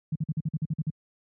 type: tone bursts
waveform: sine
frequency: 155.56 Hz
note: D#3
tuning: in tune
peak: -24 dBFS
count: 10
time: 0.12-0.902 s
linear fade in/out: 5 ms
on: 35 ms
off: 48 ms
effects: high-pass 80 Hz 12 dB/octave